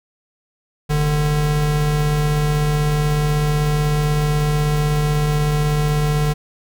square tone pair together, 44.33 / 149.1 Hz, F1 / D3, +27 / +27 cents, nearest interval octave + major sixth, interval 2100 cents, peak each -23 / -17 dBFS, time 0.89-6.34 s, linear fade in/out 20 ms, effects none

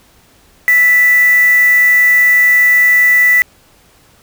sine tone with quantisation, 1975.5 Hz, B6, in tune, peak -6 dBFS, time 0.68-3.42 s, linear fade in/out 0 ms, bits 3, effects pink hiss -48 dBFS RMS until 4.22 s

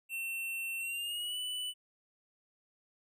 square tone with pitch glide, 2700 to 2979 Hz, E7 to F#7, +41 to +11 cents, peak -36 dBFS, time 0.09-1.74 s, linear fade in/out 50 ms, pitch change +170 cents, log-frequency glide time 0.79-1.38 s, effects none

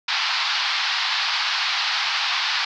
white band-pass noise, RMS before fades -23 dBFS, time 0.08-2.65 s, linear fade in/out 5 ms, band 800 to 4900 Hz, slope 48 dB/octave, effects none

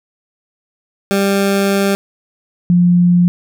20% pulse / sine tone pair in turn, 197.7 / 176.13 Hz, G3 / F3, +15 / +15 cents, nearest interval major second, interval 200 cents, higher first, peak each -7 dBFS, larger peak neither, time 1.11-1.95 / 2.7-3.28 s, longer first, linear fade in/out 0 ms, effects none

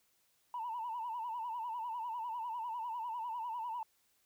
sine tone with vibrato, 933 Hz, A#5, 1 cent sharp, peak -36 dBFS, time 0.54-3.83 s, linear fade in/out 2 ms, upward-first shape sine, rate 10 Hz, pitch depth 110 cents each way, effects tanh soft clip ceiling -33 dBFS + white hiss -74 dBFS RMS until 4.25 s

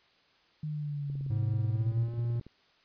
sine exponential sweep, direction down, 153.6 to 116.7 Hz, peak -32 dBFS, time 0.63-2.18 s, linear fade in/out 5 ms
click train, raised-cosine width 3 ms, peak -35 dBFS, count 26, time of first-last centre 1.1-2.466 s, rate 18.3 Hz
triangle tone with pitch glide, 106.5 to 118.17 Hz, G#2 to A#2, +44 to +24 cents, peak -26 dBFS, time 1.3-2.4 s, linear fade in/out 5 ms, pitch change +180 cents, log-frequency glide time 1.68-2.15 s
effects white hiss -65 dBFS RMS until 2.84 s + resampled to 11025 Hz

